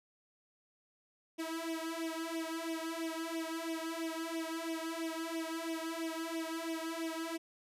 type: tone with flanger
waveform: sawtooth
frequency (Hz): 326.8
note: E4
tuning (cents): -15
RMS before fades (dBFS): -39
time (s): 1.38-7.38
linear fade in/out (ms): 20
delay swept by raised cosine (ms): 0.33 to 2.43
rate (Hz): 3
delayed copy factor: +0.95
effects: resampled to 32000 Hz